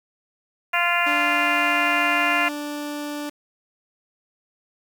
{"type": "harmonic tone", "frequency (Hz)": 347, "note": "F4", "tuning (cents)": -11, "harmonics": [2, 3, 4, 5, 6, 7, 8], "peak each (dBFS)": [-26, -26, -26, -26, -26, -26, -26], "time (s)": [0.73, 2.49], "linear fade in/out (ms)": 10}
{"type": "tone", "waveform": "sawtooth", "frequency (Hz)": 293.7, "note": "D4", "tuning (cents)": 0, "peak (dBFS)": -24, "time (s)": [1.06, 3.3], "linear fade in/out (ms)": 10}
{"effects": ["7-bit"]}